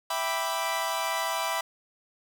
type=chord; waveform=sawtooth; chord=E minor seventh; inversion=none; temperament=equal; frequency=659.3 / 784 / 987.8 / 1174.7 Hz; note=E5 / G5 / B5 / D6; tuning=0 / 0 / 0 / 0 cents; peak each=-29 / -31 / -27 / -31 dBFS; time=0.1-1.61 s; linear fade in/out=5 ms; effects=none

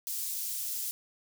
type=high-pass noise; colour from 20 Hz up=white; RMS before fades=-35 dBFS; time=0.07-0.91 s; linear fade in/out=0 ms; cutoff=5800 Hz; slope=12 dB/octave; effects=none

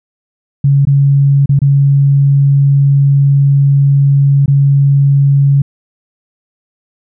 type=tone with dropouts; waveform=sine; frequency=139.7 Hz; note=C#3; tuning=14 cents sharp; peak=-5 dBFS; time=0.64-5.62 s; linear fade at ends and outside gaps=5 ms; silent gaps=0.852-0.87 / 1.459-1.492 / 1.591-1.617 / 4.46-4.479 s; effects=none

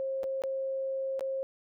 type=tone with dropouts; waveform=sine; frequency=535 Hz; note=C5; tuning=38 cents sharp; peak=-30 dBFS; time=0-1.43 s; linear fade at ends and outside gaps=0 ms; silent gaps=0.233-0.24 / 0.42-0.437 / 1.194-1.208 s; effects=none

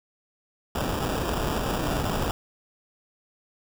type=noise with sample-and-hold; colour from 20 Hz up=pink; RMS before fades=-27 dBFS; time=0.75-2.31 s; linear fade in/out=2 ms; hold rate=2100 Hz; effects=none

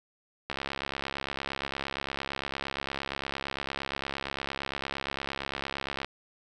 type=click train; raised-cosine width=0.3 ms; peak=-16 dBFS; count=382; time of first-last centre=0.5-6.046 s; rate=68.7 Hz; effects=none

